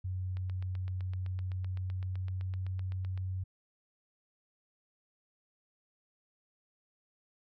sine tone with pitch glide, 92.5 to 93.3 Hz, F#2 to F#2, 0 to +15 cents, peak -33 dBFS, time 0.04-3.44 s, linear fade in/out 10 ms, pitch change +15 cents, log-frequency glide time 1.49-2.63 s
click train, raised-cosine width 0.3 ms, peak -35 dBFS, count 23, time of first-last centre 0.37-3.176 s, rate 7.84 Hz
effects none

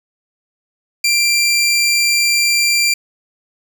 20% pulse tone, 2368 Hz, D7, 14 cents sharp, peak -7 dBFS, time 1.04-2.94 s, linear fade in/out 5 ms, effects none

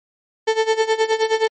35% pulse tone with tremolo, 442.4 Hz, A4, 9 cents sharp, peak -11 dBFS, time 0.47-1.48 s, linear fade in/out 10 ms, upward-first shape sine, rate 9.5 Hz, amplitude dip 85%, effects low-pass 6000 Hz 12 dB/octave + MP3 32 kbps

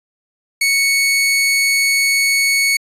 sawtooth tone, 2217 Hz, C#7, in tune, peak -9 dBFS, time 0.61-2.77 s, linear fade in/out 5 ms, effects resampled to 32000 Hz

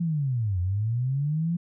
sine linear two-way sweep, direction down then up, 174.5 to 86.8 to 174.5 Hz, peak -23 dBFS, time 0-1.57 s, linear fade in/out 10 ms, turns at 0.6 s, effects none

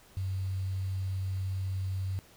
sine tone with quantisation, 94.9 Hz, F#2, 44 cents sharp, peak -30 dBFS, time 0.17-2.19 s, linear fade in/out 0 ms, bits 9, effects pink hiss -58 dBFS RMS until 2.36 s

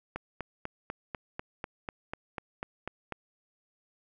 click train, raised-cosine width 0.5 ms, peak -20 dBFS, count 13, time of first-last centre 0.16-3.123 s, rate 4.05 Hz, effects none

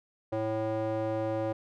square tone with band-pass filter, 110 Hz, A2, in tune, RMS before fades -31 dBFS, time 0.32-1.53 s, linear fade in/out 10 ms, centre 530 Hz, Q 2.1, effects none

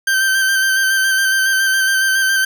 40% pulse tone with vibrato, 1558 Hz, G6, 11 cents flat, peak -12 dBFS, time 0.07-2.45 s, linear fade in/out 5 ms, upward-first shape square, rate 7.2 Hz, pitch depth 19 cents each way, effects none

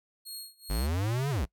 20% pulse tone with tremolo, 4288 Hz, C8, 42 cents sharp, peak -32 dBFS, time 0.25-0.88 s, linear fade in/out 20 ms, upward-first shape sine, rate 2.4 Hz, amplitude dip 95%
square linear two-way sweep, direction up then down, 43.89 to 146.83 to 43.89 Hz, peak -28 dBFS, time 0.69-1.46 s, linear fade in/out 20 ms, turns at 1.3 s
effects noise-tail reverb RT60 0.1 s tail -22 dB re dry

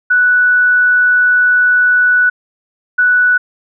sine tone pair in turn, 1480 / 1480 Hz, F#6 / F#6, 0 / 0 cents, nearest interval unison, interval 0 cents, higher neither, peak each -7 dBFS, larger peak neither, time 0.1-2.3 / 2.98-3.38 s, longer first, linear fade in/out 10 ms, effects none

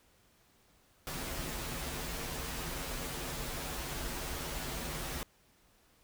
pink noise with comb filter, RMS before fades -39 dBFS, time 1.07-5.23 s, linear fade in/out 0 ms, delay 9.9 ms, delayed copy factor -0.8, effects pink hiss -67 dBFS RMS until 6.03 s

